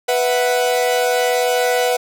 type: chord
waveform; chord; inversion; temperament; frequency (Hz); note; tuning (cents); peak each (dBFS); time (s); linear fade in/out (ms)
45% pulse; B suspended fourth; none; equal; 493.9 / 659.3 / 740; B4 / E5 / F#5; 0 / 0 / 0; -17 / -23 / -20; 0.08-1.97; 10
effects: none